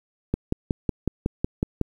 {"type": "click train", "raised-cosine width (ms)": 3, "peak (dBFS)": -9, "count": 9, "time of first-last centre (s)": [0.34, 1.813], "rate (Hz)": 5.43, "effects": ["8-bit"]}